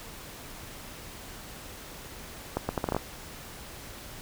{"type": "accelerating click train", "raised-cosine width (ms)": 1, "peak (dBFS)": -13, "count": 8, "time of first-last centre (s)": [2.57, 2.965], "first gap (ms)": 120, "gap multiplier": 0.73, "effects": ["pink hiss -44 dBFS RMS until 4.21 s"]}